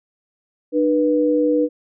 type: tone pair together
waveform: sine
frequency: 301.4 / 488.3 Hz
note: D4 / B4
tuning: +45 / -20 cents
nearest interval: minor sixth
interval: 835 cents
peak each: -17 dBFS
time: 0.72-1.69 s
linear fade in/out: 50 ms
effects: none